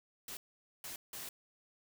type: noise bursts at uneven times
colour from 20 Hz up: white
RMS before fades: -45 dBFS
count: 3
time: 0.28-0.37 / 0.84-0.96 / 1.13-1.29 s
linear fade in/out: 2 ms
effects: none